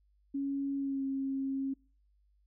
sine tone with pitch glide, 277.2 to 270.2 Hz, C#4 to C#4, 0 to -44 cents, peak -31 dBFS, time 0.34-1.74 s, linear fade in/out 10 ms, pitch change -44 cents, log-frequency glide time 0.77-1.05 s, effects noise-tail reverb RT60 0.4 s tail -26 dB re dry + added 50 Hz sine -66 dBFS peak until 2.46 s

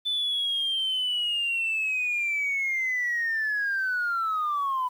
sine linear sweep, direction down, 3520 to 989 Hz, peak -23 dBFS, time 0.05-4.89 s, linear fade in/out 20 ms, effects tanh soft clip ceiling -21 dBFS + 9-bit

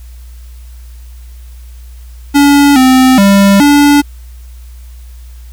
square tone with pitch steps, 284.9 / 258.8 / 198.3 / 288.5 Hz, C#4 / C4 / G3 / D4, +48 / -19 / +20 / -31 cents, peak -4 dBFS, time 2.34-4.02 s, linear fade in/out 20 ms, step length 420 ms, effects added 60 Hz sine -28 dBFS peak until 5.52 s + white hiss -46 dBFS RMS until 5.52 s

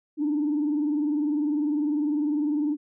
sine tone with vibrato, 297.1 Hz, D4, 20 cents sharp, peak -21 dBFS, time 0.17-2.77 s, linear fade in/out 50 ms, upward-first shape sine, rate 20 Hz, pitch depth 83 cents each way, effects tanh soft clip ceiling -18 dBFS

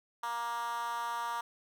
10% pulse tone with high-pass filter, 235.2 Hz, A#3, 16 cents sharp, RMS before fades -36 dBFS, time 0.23-1.41 s, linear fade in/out 5 ms, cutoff 1000 Hz, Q 4.6, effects none

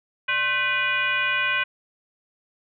sine tone with frequency modulation, 1992 Hz, B6, 14 cents sharp, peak -20 dBFS, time 0.28-1.64 s, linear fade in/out 10 ms, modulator 466 Hz, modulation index 1.8, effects none

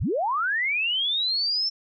sine linear sweep, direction up, 32.7 to 5390 Hz, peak -22 dBFS, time 0-1.7 s, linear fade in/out 20 ms, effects none

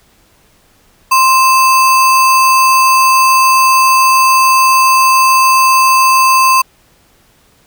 sine tone with sample-and-hold, 1046.5 Hz, C6, in tune, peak -5 dBFS, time 1.11-6.62 s, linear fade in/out 10 ms, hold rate 3675 Hz, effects pink hiss -50 dBFS RMS until 7.66 s

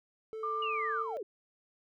triangle tone with pitch glide, 440 to 447.9 Hz, A4 to A4, 0 to +31 cents, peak -36 dBFS, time 0.33-1.17 s, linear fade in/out 0 ms, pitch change +31 cents, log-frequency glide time 0.82-0.98 s
sine tone with vibrato, 1189 Hz, D6, 21 cents sharp, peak -32 dBFS, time 0.43-1.04 s, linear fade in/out 5 ms, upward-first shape sine, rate 7.4 Hz, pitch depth 8 cents each way
sine linear sweep, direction down, 2922 to 352.9 Hz, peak -36 dBFS, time 0.62-1.23 s, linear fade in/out 5 ms
effects none

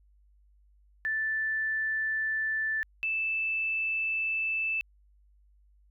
sine tone pair in turn, 1760 / 2637 Hz, A6 / E7, 0 / 0 cents, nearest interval perfect fifth, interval 700 cents, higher second, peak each -27 dBFS, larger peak neither, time 1.05-2.83 / 3.03-4.81 s, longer neither, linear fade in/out 0 ms, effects added 50 Hz sine -59 dBFS peak until 5.9 s

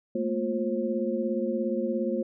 sine tone cluster, 218.3 / 235.4 / 354.3 / 533 Hz, A3 / A#3 / F4 / C5, -13 / +17 / +25 / +32 cents, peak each -31 dBFS, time 0.15-2.23 s, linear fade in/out 5 ms, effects none

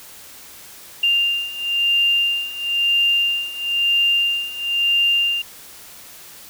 sine beating tone pair, 2794 / 2795 Hz, F7 / F7, 0 / +1 cents, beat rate 1 Hz, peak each -21 / -18 dBFS, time 1.03-5.42 s, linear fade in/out 5 ms, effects white hiss -41 dBFS RMS until 6.49 s

